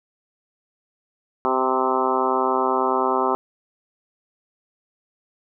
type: harmonic tone with a mistuned harmonic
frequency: 129.9 Hz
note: C3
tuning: 12 cents flat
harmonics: 2 / 3 / 4 / 5 / 6 / 7 / 8 / 9 / 10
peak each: -29 / -24 / -29 / -29 / -26 / -26 / -25 / -29 / -28 dBFS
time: 1.45-3.35 s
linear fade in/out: 0 ms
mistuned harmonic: 6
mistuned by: +18 cents
effects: none